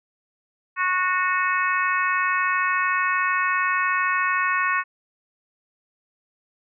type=harmonic tone; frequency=366.9 Hz; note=F#4; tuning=15 cents flat; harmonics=3 / 4 / 5 / 6 / 7; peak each=-23 / -26 / -25 / -31 / -29 dBFS; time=0.76-4.84 s; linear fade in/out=50 ms; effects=none